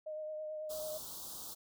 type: tone with vibrato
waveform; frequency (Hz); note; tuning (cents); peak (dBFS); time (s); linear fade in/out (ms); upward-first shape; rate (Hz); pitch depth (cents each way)
sine; 617; D#5; -15; -39; 0.06-0.98; 10; triangle; 9.1; 22
type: band-stop noise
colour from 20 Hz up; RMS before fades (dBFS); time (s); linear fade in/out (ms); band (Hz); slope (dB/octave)
white; -46; 0.69-1.55; 20; 1300 to 3400; 48
effects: none